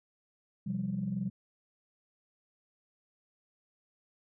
sine chord, C suspended fourth, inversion none, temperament equal with one note detuned, 129.24 / 174.61 / 196 Hz, C3 / F3 / G3, -21 / 0 / 0 cents, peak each -38 / -36 / -33 dBFS, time 0.66-1.3 s, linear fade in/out 10 ms, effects tanh soft clip ceiling -23 dBFS

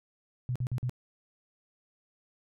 sine tone bursts, 124.7 Hz, B2, 17 cents sharp, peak -28 dBFS, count 4, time 0.49-0.895 s, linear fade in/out 0 ms, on 66 ms, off 47 ms, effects none

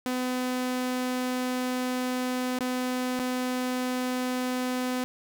sawtooth tone with dropouts, 252.5 Hz, B3, 39 cents sharp, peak -23 dBFS, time 0.06-5.04 s, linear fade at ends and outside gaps 0 ms, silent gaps 2.588-2.607 / 3.191-3.198 s, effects none

